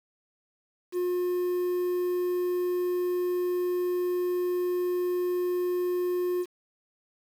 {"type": "tone with quantisation", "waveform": "triangle", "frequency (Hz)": 358, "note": "F4", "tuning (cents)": 43, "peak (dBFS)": -23, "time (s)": [0.92, 6.46], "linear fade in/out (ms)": 50, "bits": 8, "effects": []}